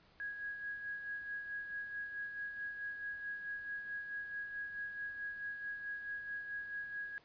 sine tone with tremolo, 1656 Hz, G#6, 5 cents flat, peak -38 dBFS, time 0.2-7.18 s, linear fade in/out 0 ms, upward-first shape sine, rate 4.6 Hz, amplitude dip 50%, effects pink hiss -66 dBFS RMS until 7.24 s + resampled to 11025 Hz

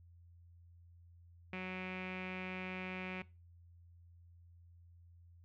sawtooth tone with low-pass filter, 185 Hz, F#3, in tune, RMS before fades -43 dBFS, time 1.53-3.22 s, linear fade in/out 2 ms, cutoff 2400 Hz, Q 6.6, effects noise-tail reverb RT60 0.3 s tail -21 dB re dry + added 86 Hz sine -58 dBFS peak until 5.44 s

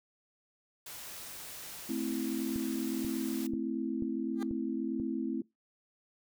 white noise, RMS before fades -45 dBFS, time 0.86-3.47 s, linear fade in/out 5 ms
sine chord, A minor, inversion none, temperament equal, 220 / 261.6 / 329.6 Hz, A3 / C4 / E4, 0 / 0 / 0 cents, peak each -37 / -35 / -36 dBFS, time 1.89-5.42 s, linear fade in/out 5 ms
click train, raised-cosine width 3 ms, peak -28 dBFS, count 6, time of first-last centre 2.56-4.999 s, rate 2.05 Hz
15% pulse tone with exponential growth, 400 Hz, G4, 35 cents sharp, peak -31 dBFS, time 4.35-4.43 s, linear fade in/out 1 ms, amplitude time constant 17 ms
effects noise-tail reverb RT60 0.2 s tail -23 dB re dry

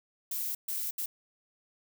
violet noise bursts at uneven times, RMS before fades -34 dBFS, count 3, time 0.31-0.55 / 0.68-0.91 / 0.98-1.06 s, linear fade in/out 5 ms, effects none

